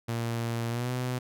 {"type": "tone with pitch glide", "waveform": "sawtooth", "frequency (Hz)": [116.54, 125.63], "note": ["A#2", "B2"], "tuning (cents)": [0, 30], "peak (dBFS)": -25, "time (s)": [0.08, 1.19], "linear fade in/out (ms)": 10, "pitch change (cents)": 130, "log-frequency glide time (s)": [0.69, 0.91], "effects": []}